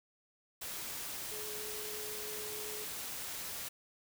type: tone in noise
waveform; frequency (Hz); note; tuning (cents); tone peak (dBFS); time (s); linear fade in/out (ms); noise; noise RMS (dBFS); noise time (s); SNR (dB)
sine; 425.1; G#4; +40; -46; 1.31-2.85; 10; white; -42; 0.61-3.69; -7
effects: none